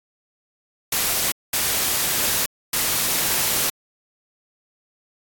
white noise bursts at uneven times, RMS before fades -21 dBFS, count 3, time 0.92-1.32 / 1.53-2.46 / 2.73-3.7 s, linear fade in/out 5 ms, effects AAC 64 kbps

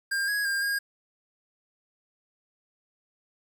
square tone with pitch steps, 1603 / 1662 / 1604 / 1626 Hz, G6 / G#6 / G6 / G#6, +38 / +1 / +39 / -37 cents, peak -26 dBFS, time 0.11-0.79 s, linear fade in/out 10 ms, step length 170 ms, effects 10-bit

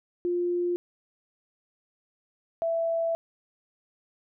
sine tone pair in turn, 351.5 / 663.5 Hz, F4 / E5, +11 / +11 cents, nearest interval major seventh, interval 1100 cents, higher second, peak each -24 / -24 dBFS, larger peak neither, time 0.25-0.76 / 2.62-3.15 s, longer second, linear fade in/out 0 ms, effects none

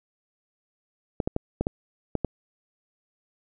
clicks, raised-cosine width 2 ms, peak -11 dBFS, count 7, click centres 1.202 / 1.275 / 1.364 / 1.61 / 1.669 / 2.153 / 2.247 s, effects none

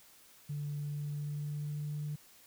sine tone with pitch glide, 145.8 to 148.35 Hz, D3 to D3, -12 to +18 cents, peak -34 dBFS, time 0.49-2.16 s, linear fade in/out 10 ms, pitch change +30 cents, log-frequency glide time 0.9-1.93 s, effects tanh soft clip ceiling -31 dBFS + white hiss -60 dBFS RMS until 2.46 s

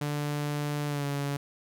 sawtooth tone with pitch glide, 146.83 to 141.91 Hz, D3 to C#3, 0 to +41 cents, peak -25 dBFS, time 0.01-1.37 s, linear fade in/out 5 ms, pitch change -59 cents, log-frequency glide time 0.87-1.05 s, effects none

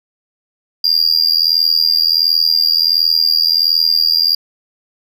triangle tone with amplitude modulation, 4799 Hz, D8, 37 cents sharp, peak -5 dBFS, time 0.84-4.35 s, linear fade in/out 5 ms, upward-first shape sine, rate 81.4 Hz, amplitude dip 95%, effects none

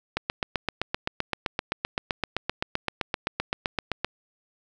click train, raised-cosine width 0.3 ms, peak -9 dBFS, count 31, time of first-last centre 0.17-4.046 s, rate 7.74 Hz, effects none

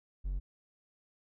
triangle tone, 46.25 Hz, F#1, in tune, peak -30 dBFS, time 0.24-0.4 s, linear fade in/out 20 ms, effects none

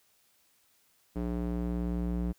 square tone with band-pass filter sweep, 59.1 Hz, A#1, 24 cents sharp, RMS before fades -32 dBFS, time 1.15-2.33 s, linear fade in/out 20 ms, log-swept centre 280 to 180 Hz, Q 1, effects white hiss -68 dBFS RMS until 2.38 s

